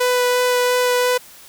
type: tone with vibrato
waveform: sawtooth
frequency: 495.8 Hz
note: B4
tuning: 7 cents sharp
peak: -11 dBFS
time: 0-1.18 s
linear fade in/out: 10 ms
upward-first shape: sine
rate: 2.9 Hz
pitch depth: 8 cents each way
effects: white hiss -43 dBFS RMS until 1.48 s